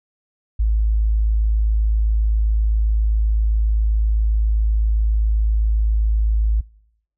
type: tone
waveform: sine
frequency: 53.8 Hz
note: A1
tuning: 38 cents flat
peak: -14 dBFS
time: 0.59-6.61 s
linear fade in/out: 10 ms
effects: noise-tail reverb RT60 0.8 s tail -25 dB re dry